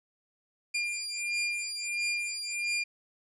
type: beating tone pair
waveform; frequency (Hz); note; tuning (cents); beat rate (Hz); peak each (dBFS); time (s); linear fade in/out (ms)
sawtooth; 2400 / 2401.5; D7 / D7; +37 / +38; 1.5; -30; 0.74-2.84; 10
effects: resampled to 22050 Hz